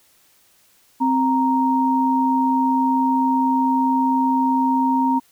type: tone pair together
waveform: sine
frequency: 261.6 / 932.2 Hz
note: C4 / A#5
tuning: 0 / 0 cents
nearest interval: octave + minor seventh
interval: 2200 cents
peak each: -18 dBFS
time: 1-5.2 s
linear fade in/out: 20 ms
effects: white hiss -57 dBFS RMS until 5.31 s